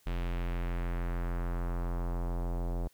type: tone with low-pass filter sweep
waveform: square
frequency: 43.42 Hz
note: F1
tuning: 9 cents flat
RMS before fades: -33 dBFS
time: 0.06-2.88 s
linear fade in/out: 10 ms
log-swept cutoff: 3100 to 690 Hz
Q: 1.4
effects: white hiss -66 dBFS RMS until 2.93 s